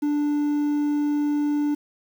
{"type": "tone with quantisation", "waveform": "triangle", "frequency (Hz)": 293.7, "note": "D4", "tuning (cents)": 0, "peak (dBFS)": -18, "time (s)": [0.02, 1.75], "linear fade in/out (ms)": 10, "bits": 8, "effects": []}